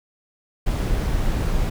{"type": "noise", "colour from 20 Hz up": "brown", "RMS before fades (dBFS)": -21, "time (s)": [0.66, 1.7], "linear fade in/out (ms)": 10, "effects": []}